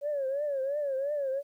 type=tone with vibrato; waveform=sine; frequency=560 Hz; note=C#5; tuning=18 cents sharp; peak=-27 dBFS; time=0.01-1.43 s; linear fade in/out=50 ms; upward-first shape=triangle; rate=2.9 Hz; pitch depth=130 cents each way; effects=tanh soft clip ceiling -24 dBFS + 11-bit